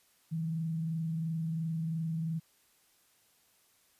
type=tone with frequency modulation; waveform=sine; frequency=162.3 Hz; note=E3; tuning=27 cents flat; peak=-31 dBFS; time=0.31-2.4 s; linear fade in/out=20 ms; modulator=22.9 Hz; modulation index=0.23; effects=white hiss -68 dBFS RMS until 3.99 s + resampled to 32000 Hz